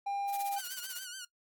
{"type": "tone", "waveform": "triangle", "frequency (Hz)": 800, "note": "G5", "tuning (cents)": 35, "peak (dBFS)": -30, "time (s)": [0.06, 0.59], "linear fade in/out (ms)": 10}
{"type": "noise with tremolo", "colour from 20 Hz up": "blue", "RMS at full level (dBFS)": -40, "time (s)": [0.27, 1.06], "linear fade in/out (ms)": 50, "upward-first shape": "sine", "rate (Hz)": 16, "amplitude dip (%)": 85}
{"type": "tone with vibrato", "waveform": "10% pulse", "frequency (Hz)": 1490, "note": "F#6", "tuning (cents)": 12, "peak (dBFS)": -33, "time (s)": [0.56, 1.25], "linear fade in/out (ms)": 5, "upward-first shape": "sine", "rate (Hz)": 7, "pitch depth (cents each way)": 80}
{"effects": ["noise-tail reverb RT60 0.1 s tail -20 dB re dry", "AAC 64 kbps"]}